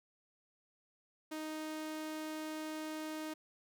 sawtooth tone, 311.1 Hz, D#4, in tune, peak -36 dBFS, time 1.31-3.34 s, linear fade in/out 10 ms, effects none

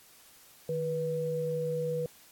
sine tone pair together, 155.21 / 488.5 Hz, D#3 / B4, -4 / -19 cents, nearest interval octave + minor sixth, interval 1985 cents, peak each -35 / -30 dBFS, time 0.69-2.06 s, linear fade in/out 2 ms, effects white hiss -57 dBFS RMS until 2.31 s + AAC 64 kbps

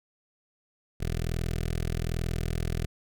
15% pulse tone with notch filter, 41.2 Hz, E1, in tune, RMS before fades -30 dBFS, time 1-2.86 s, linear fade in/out 10 ms, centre 960 Hz, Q 1.1, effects none

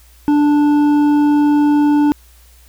sine tone with hard clipping, 293.7 Hz, D4, in tune, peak -11 dBFS, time 0.28-2.12 s, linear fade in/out 0 ms, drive 7 dB, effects added 60 Hz sine -44 dBFS peak until 2.68 s + white hiss -50 dBFS RMS until 2.68 s

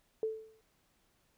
sine tone with exponential decay, 440 Hz, A4, in tune, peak -28 dBFS, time 0.23-0.61 s, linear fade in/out 1 ms, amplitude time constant 82 ms, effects pink hiss -73 dBFS RMS until 1.37 s

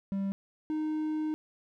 triangle tone pair in turn, 196 / 309.2 Hz, G3 / D#4, 0 / -11 cents, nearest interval minor sixth, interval 789 cents, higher second, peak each -27 dBFS, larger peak neither, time 0.12-0.32 / 0.7-1.34 s, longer second, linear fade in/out 0 ms, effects none

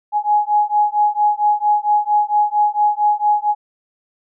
sine beating tone pair, 834 / 838.4 Hz, G#5 / G#5, +7 / +16 cents, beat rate 4.4 Hz, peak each -16 dBFS, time 0.12-3.55 s, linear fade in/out 50 ms, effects none

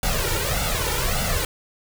pink noise with flanger, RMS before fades -23 dBFS, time 0.03-1.45 s, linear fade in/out 2 ms, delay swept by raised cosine 1.4 to 2.19 ms, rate 1.7 Hz, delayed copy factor +0.8, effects none

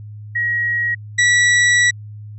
sine / 40% pulse tone pair in turn, 1900 / 1942.2 Hz, A#6 / B6, +33 / -29 cents, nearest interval unison, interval 38 cents, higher second, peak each -16 / -10 dBFS, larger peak second, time 0.35-0.95 / 1.18-1.91 s, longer second, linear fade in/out 10 ms, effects added 105 Hz sine -31 dBFS peak until 2.38 s + resampled to 22050 Hz

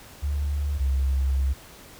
sine tone pair in turn, 72.1 / 67.16 Hz, D2 / C2, -31 / +46 cents, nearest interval minor second, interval 123 cents, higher first, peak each -23 / -20 dBFS, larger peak second, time 0.22-0.79 / 0.79-1.54 s, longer second, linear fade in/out 20 ms, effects pink hiss -47 dBFS RMS until 1.99 s

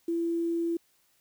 sine tone with quantisation, 336.5 Hz, E4, 36 cents sharp, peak -26 dBFS, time 0.08-0.77 s, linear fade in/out 5 ms, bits 9, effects white hiss -68 dBFS RMS until 1.2 s

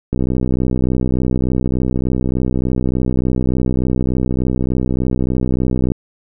click train, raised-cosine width 3 ms, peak -5 dBFS, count 368, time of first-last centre 0.13-5.919 s, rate 63.4 Hz, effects none

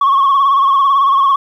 sine tone with vibrato, 1100 Hz, C#6, 14 cents flat, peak -6 dBFS, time 0.01-1.36 s, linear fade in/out 5 ms, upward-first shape sine, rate 18 Hz, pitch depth 58 cents each way, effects tanh soft clip ceiling -6 dBFS + 8-bit

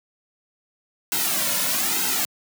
white noise with flanger, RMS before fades -23 dBFS, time 1.12-2.25 s, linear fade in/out 0 ms, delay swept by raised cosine 1.7 to 2.57 ms, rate 1.1 Hz, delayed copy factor -0.95, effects high-pass 150 Hz 12 dB/octave

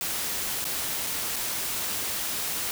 white noise with dropouts, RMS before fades -30 dBFS, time 0.01-2.71 s, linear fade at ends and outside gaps 0 ms, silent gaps 0.643-0.652 / 1.066-1.069 / 1.36-1.364 s, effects none

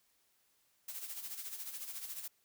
blue noise with tremolo, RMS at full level -42 dBFS, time 0.88-2.28 s, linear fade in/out 5 ms, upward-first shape sine, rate 14 Hz, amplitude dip 60%, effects white hiss -74 dBFS RMS until 2.44 s

